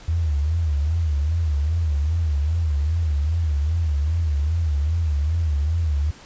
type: tone with vibrato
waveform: sine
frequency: 77.6 Hz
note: D#2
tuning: 4 cents flat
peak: -18 dBFS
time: 0.08-6.11 s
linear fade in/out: 5 ms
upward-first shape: sine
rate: 2.5 Hz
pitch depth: 150 cents each way
effects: pink hiss -45 dBFS RMS until 6.25 s + resampled to 16000 Hz